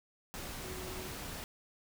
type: tone in noise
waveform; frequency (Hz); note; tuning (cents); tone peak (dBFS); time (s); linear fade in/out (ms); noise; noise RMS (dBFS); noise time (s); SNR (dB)
sine; 369.6; F#4; -2; -46; 0.64-1.08; 0; pink; -43; 0.34-1.44; -6
effects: none

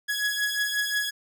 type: beating tone pair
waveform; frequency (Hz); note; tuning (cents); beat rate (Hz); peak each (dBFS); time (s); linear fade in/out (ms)
sawtooth; 1674 / 1679.6; G#6 / G#6; +13 / +19; 5.6; -23 / -26; 0.08-1.11; 20
effects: none

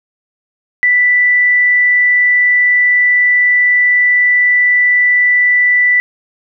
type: tone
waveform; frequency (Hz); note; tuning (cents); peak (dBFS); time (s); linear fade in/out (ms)
sine; 1976; B6; 0; -7; 0.83-6; 0
effects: none

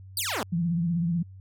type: exponential sweep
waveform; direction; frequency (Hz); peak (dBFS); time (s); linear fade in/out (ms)
10% pulse; down; 4978 to 185; -19; 0.17-0.43; 2
type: tone with vibrato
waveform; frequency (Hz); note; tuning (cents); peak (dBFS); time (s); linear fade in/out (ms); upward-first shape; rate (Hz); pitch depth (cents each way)
sine; 170; F3; -46; -23; 0.52-1.23; 10; triangle; 16; 88
effects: added 95 Hz sine -43 dBFS peak until 1.4 s

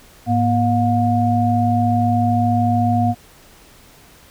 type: tone cluster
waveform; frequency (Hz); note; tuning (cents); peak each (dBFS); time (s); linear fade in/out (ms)
sine; 106 / 239.6 / 716; G#2 / A#3 / F5; +36 / +48 / +43; -18; 0.26-3.15; 50
effects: pink hiss -47 dBFS RMS until 4.3 s

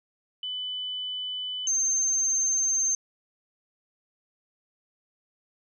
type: tone pair in turn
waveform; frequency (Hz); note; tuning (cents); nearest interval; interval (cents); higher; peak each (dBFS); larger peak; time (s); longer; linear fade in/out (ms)
sine; 3000 / 6309; F#7 / G8; +23 / +10; octave + minor second; 1287; second; -30 / -22; second; 0.43-1.67 / 1.67-2.95; second; 2
effects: none

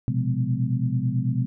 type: tone cluster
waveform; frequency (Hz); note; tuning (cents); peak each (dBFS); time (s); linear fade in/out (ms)
sine; 120.7 / 129.8 / 175.9 / 206.5 / 251.1; B2 / C3 / F3 / G#3 / B3; -39 / -13 / +13 / -10 / +29; -26 / -24 / -32 / -31 / -31; 0.08-1.46; 0
effects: none

